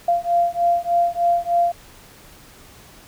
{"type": "beating tone pair", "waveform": "sine", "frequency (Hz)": [690, 693.3], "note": ["F5", "F5"], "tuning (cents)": [-21, -13], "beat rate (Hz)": 3.3, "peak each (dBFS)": -19, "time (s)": [0.08, 1.72], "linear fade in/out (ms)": 5, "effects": ["pink hiss -46 dBFS RMS until 3.07 s"]}